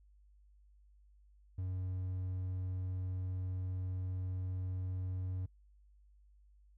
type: tone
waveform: triangle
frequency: 92.5 Hz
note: F#2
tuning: in tune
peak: -34 dBFS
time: 1.58-5.46 s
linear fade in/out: 5 ms
effects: noise-tail reverb RT60 0.1 s tail -23 dB re dry + added 50 Hz sine -61 dBFS peak until 6.77 s